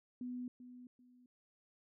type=tone with echo; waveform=sine; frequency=248.2 Hz; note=B3; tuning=9 cents sharp; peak=-40 dBFS; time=0.21-0.48 s; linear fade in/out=2 ms; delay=390 ms; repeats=2; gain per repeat=-11 dB; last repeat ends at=1.26 s; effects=none